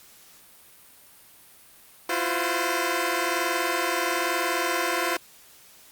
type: tone cluster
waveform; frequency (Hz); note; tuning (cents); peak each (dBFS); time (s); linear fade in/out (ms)
10% pulse; 336.1 / 357.2 / 515; E4 / F4 / C5; +34 / +39 / -28; -20; 2.09-5.17; 5
effects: white hiss -52 dBFS RMS until 5.91 s + Opus 48 kbps